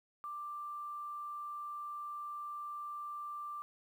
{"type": "tone with quantisation", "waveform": "sine", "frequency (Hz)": 1180, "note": "D6", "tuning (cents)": 8, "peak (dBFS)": -40, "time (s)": [0.24, 3.62], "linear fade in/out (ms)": 0, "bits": 11, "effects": []}